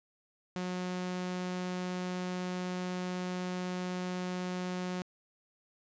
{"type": "tone", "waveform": "sawtooth", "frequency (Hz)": 181.6, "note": "F#3", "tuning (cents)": -32, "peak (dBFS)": -30, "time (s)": [0.56, 5.02], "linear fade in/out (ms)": 0, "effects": ["resampled to 16000 Hz"]}